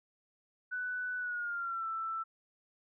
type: tone with pitch glide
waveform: sine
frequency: 1491 to 1328.3 Hz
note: F#6 to E6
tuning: +13 to +13 cents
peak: -34 dBFS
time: 0.71-2.24 s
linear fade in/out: 20 ms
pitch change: -200 cents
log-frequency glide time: 1.18-1.87 s
effects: none